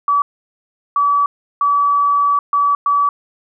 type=tone bursts at uneven times; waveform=sine; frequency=1146 Hz; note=D6; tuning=43 cents flat; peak=-11 dBFS; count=5; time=0.08-0.22 / 0.96-1.26 / 1.61-2.39 / 2.53-2.75 / 2.86-3.09 s; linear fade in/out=2 ms; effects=none